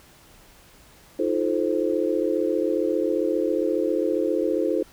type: chord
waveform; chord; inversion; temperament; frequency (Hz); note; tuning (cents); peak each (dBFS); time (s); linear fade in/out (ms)
sine; F dominant seventh; third; just; 314.3 / 349.2 / 436.5 / 523.8; Eb4 / F4 / A4 / C5; +18 / 0 / -14 / +2; -26; 1.19-4.83; 5
effects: pink hiss -52 dBFS RMS until 4.92 s